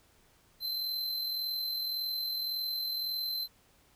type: tone with amplitude modulation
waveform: square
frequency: 4088 Hz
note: C8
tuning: 41 cents flat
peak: -31 dBFS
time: 0.6-3.48 s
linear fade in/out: 50 ms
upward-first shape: sine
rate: 41.8 Hz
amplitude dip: 35%
effects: pink hiss -65 dBFS RMS until 3.95 s